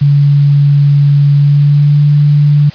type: tone with pitch glide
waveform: sine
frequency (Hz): 143 to 146.34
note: D3 to D3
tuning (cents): -46 to -6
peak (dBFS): -4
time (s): 0.01-2.7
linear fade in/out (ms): 10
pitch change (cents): +40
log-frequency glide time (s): 1.34-2.02
effects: white hiss -33 dBFS RMS until 2.74 s + resampled to 11025 Hz